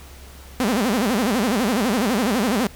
sawtooth tone with vibrato, 226.7 Hz, A#3, 48 cents flat, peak -14 dBFS, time 0.6-2.67 s, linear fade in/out 0 ms, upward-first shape sine, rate 12 Hz, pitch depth 270 cents each way, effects added 67 Hz sine -41 dBFS peak until 2.75 s + pink hiss -45 dBFS RMS until 2.75 s

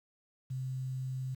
sine tone with quantisation, 130.2 Hz, C3, 8 cents flat, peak -34 dBFS, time 0.5-1.35 s, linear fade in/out 10 ms, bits 10, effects none

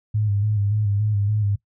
sine tone with vibrato, 103.83 Hz, G#2, in tune, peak -18 dBFS, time 0.14-1.56 s, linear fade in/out 10 ms, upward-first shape square, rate 3.5 Hz, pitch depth 45 cents each way, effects noise-tail reverb RT60 0.1 s tail -19 dB re dry

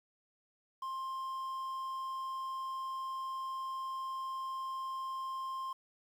triangle tone with quantisation, 1056 Hz, C6, 16 cents sharp, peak -35 dBFS, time 0.82-5.73 s, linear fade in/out 5 ms, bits 10, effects none

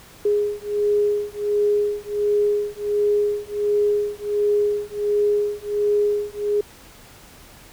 sine beating tone pair, 413.2 / 414.6 Hz, G#4 / G#4, -9 / -3 cents, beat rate 1.4 Hz, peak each -21 dBFS, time 0.25-6.61 s, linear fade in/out 5 ms, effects pink hiss -46 dBFS RMS until 7.72 s

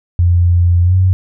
sine tone with pitch glide, 87.31 to 93.04 Hz, F2 to F#2, 0 to +10 cents, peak -7 dBFS, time 0.19-1.13 s, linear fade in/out 0 ms, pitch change +110 cents, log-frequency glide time 0.83-0.95 s, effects none

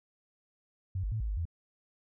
sine tone with pitch steps, 93.7 / 50.7 / 109.7 / 54.7 / 50.7 / 83.2 Hz, F#2 / G#1 / A2 / A1 / G#1 / E2, +22 / -41 / -5 / -9 / -41 / +17 cents, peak -30 dBFS, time 0.95-1.454 s, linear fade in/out 5 ms, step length 84 ms, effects none

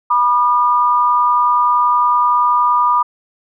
sine tone pair together, 978.4 / 1209 Hz, B5 / D6, -16 / +50 cents, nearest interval major third, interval 366 cents, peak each -13 dBFS, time 0.1-3.03 s, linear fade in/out 10 ms, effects none

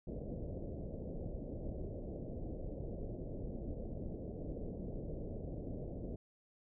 pink low-pass noise, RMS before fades -43 dBFS, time 0.07-6.16 s, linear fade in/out 5 ms, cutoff 610 Hz, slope 48 dB/octave, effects none

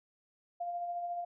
sine tone with tremolo, 698 Hz, F5, 1 cent flat, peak -33 dBFS, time 0.6-1.25 s, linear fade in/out 10 ms, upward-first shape sine, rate 14 Hz, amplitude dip 35%, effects none

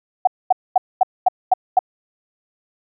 sine tone bursts, 746 Hz, F#5, 14 cents sharp, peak -8 dBFS, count 7, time 0.25-1.791 s, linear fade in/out 5 ms, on 23 ms, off 230 ms, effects none

